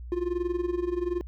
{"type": "tone with amplitude modulation", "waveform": "triangle", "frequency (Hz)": 351.9, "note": "F4", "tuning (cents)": 13, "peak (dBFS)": -21, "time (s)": [0.12, 1.21], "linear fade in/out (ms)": 0, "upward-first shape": "sine", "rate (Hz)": 21.2, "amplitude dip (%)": 80, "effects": ["added 60 Hz sine -37 dBFS peak until 1.27 s"]}